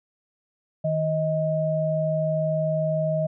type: tone pair together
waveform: sine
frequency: 157 / 630 Hz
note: D#3 / D#5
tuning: +16 / +21 cents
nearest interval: 2 octaves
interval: 2405 cents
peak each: -25 / -23 dBFS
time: 0.84-3.27 s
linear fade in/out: 10 ms
effects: none